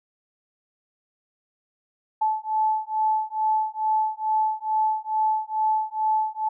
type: beating tone pair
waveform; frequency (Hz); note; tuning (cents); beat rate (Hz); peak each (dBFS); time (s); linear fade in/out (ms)
sine; 867 / 869.3; A5 / A5; -26 / -21; 2.3; -24; 2.21-6.49; 10
effects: none